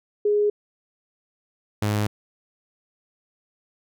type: tone pair in turn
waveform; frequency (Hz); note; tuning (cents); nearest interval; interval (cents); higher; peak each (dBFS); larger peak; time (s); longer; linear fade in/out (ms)
sine / sawtooth; 415.3 / 104.73; G#4 / G#2; 0 / +15; 2 octaves; 2385; first; -17; neither; 0.25-0.5 / 1.82-2.07; neither; 5
effects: none